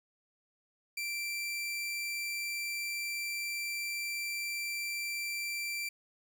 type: tone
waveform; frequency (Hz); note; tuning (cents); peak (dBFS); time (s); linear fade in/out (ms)
sawtooth; 2349; D7; 0; -31; 0.97-5.89; 5
effects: none